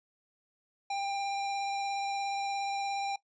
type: tone with vibrato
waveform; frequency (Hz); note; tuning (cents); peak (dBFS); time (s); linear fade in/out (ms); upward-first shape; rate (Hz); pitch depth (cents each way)
square; 795; G5; +24; -32; 0.9-3.16; 5; triangle; 17; 12
effects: noise-tail reverb RT60 0.1 s tail -18 dB re dry + resampled to 16000 Hz